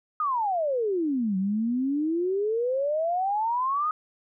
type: exponential two-way sweep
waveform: sine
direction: down then up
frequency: 1269 to 185.4 to 1269 Hz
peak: -23 dBFS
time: 0.2-3.91 s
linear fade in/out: 2 ms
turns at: 1.37 s
effects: none